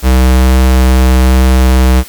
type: tone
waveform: square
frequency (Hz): 64.2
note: C2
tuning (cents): -32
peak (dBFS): -5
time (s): 0.02-2.04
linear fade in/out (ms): 50
effects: white hiss -32 dBFS RMS until 2.08 s + Opus 48 kbps